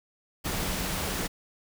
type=tone in noise; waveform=sine; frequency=185 Hz; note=F#3; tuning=in tune; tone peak=-39 dBFS; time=0.44-1.28 s; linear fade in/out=20 ms; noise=pink; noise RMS=-31 dBFS; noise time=0.44-1.28 s; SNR=-11 dB; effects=none